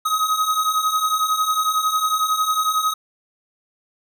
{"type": "beating tone pair", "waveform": "square", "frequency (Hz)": [1257, 1268], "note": ["D#6", "D#6"], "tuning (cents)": [17, 32], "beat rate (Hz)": 11, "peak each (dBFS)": [-24, -20], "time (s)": [0.05, 2.94], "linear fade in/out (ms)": 10, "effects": []}